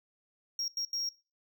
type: tone bursts at uneven times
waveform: triangle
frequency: 5588 Hz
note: F8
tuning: in tune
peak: -30 dBFS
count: 3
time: 0.59-0.68 / 0.77-0.85 / 0.93-1.09 s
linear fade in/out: 2 ms
effects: noise-tail reverb RT60 0.3 s tail -21 dB re dry

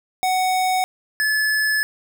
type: tone pair in turn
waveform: square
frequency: 744 / 1723.1 Hz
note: F#5 / A6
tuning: +9 / -37 cents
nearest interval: octave + minor third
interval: 1454 cents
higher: second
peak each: -18 dBFS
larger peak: neither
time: 0.23-0.84 / 1.2-1.83 s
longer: second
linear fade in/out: 0 ms
effects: none

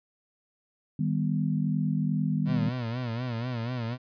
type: chord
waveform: sine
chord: Eb augmented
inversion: none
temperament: equal with one note detuned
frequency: 155.56 / 198.05 / 246.9 Hz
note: Eb3 / G3 / B3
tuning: 0 / +18 / 0 cents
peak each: -27 / -29 / -31 dBFS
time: 0.99-2.69 s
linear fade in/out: 5 ms
type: tone with vibrato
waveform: 30% pulse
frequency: 120.2 Hz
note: B2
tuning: 46 cents flat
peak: -27 dBFS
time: 2.45-3.98 s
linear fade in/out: 50 ms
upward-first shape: sine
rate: 4.1 Hz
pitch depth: 110 cents each way
effects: resampled to 11025 Hz

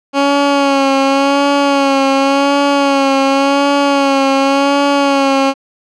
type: tone with vibrato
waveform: 15% pulse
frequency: 277.2 Hz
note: C#4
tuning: in tune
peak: -3 dBFS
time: 0.13-5.54 s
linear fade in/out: 50 ms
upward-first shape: sine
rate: 0.9 Hz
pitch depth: 37 cents each way
effects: low-pass 5000 Hz 12 dB/octave

